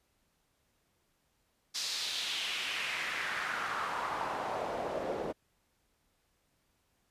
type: noise with band-pass filter sweep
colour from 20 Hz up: pink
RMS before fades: -36 dBFS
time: 1.74-5.33 s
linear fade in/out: 20 ms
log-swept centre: 5000 to 450 Hz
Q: 2.3
effects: pink hiss -75 dBFS RMS until 7.1 s + resampled to 32000 Hz